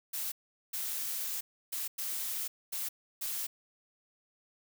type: noise bursts at uneven times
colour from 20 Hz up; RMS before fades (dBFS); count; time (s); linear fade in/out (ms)
blue; -36; 6; 0.13-0.32 / 0.73-1.41 / 1.72-1.88 / 1.98-2.48 / 2.72-2.89 / 3.21-3.47; 10
effects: none